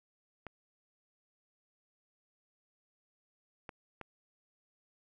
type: clicks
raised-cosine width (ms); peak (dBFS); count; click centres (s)
0.5; -28; 3; 0.467 / 3.692 / 4.013
effects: none